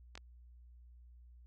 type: clicks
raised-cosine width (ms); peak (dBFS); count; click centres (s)
0.2; -30; 2; 0.154 / 0.176
effects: added 60 Hz sine -55 dBFS peak until 1.46 s + AAC 32 kbps